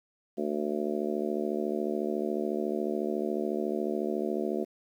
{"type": "harmonic tone", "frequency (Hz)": 74, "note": "D2", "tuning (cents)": 14, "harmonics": [3, 4, 5, 6, 7, 8, 9], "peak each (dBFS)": [-34, -36, -32, -38, -38, -42, -38], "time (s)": [0.37, 4.65], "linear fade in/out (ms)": 20, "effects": ["10-bit"]}